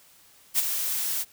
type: noise with ADSR envelope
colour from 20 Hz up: blue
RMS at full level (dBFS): -20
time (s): 0.54-1.25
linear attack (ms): 47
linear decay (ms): 19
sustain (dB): -8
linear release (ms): 40
effects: white hiss -56 dBFS RMS until 1.32 s